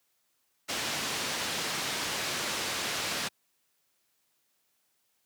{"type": "low-pass noise", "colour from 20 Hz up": "white", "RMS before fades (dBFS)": -33, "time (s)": [0.68, 3.29], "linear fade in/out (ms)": 20, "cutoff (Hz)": 5200, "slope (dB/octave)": 12, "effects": ["white hiss -74 dBFS RMS until 5.25 s", "high-pass 100 Hz 12 dB/octave"]}